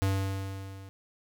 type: tone with level ramp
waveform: square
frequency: 96.9 Hz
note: G2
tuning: 20 cents flat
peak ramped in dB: -24 to -45 dBFS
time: 0.02-0.89 s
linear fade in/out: 0 ms
effects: none